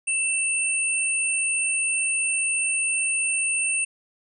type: tone pair together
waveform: sine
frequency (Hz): 2664 / 8961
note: E7 / C#9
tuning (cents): +18 / +18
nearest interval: octave + major sixth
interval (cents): 2100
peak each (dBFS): -24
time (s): 0.07-3.85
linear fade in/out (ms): 10
effects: none